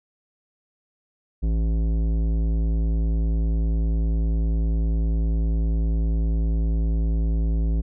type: tone with tanh clipping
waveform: sine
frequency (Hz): 55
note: A1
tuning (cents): 0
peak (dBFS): -21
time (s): 1.42-7.82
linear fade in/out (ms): 20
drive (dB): 14
effects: none